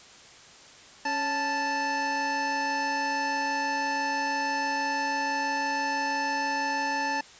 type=tone pair together; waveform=25% pulse; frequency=277.2 / 877.7 Hz; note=C#4 / A5; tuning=0 / -5 cents; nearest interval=octave + minor sixth; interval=1995 cents; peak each=-31 / -23 dBFS; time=1.05-7.21 s; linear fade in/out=5 ms; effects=white hiss -50 dBFS RMS until 7.39 s + resampled to 16000 Hz